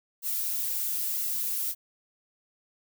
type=noise with flanger; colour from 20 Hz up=violet; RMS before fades=-30 dBFS; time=0.22-1.75 s; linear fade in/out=50 ms; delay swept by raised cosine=1.4 to 4.9 ms; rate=1 Hz; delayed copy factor=+0.6; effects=none